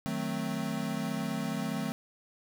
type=chord; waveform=square; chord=D# diminished seventh; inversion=none; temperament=equal; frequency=155.56 / 185 / 220 / 261.6 Hz; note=D#3 / F#3 / A3 / C4; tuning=0 / 0 / 0 / 0 cents; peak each=-39 / -38 / -36 / -38 dBFS; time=0.06-1.92 s; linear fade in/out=0 ms; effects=none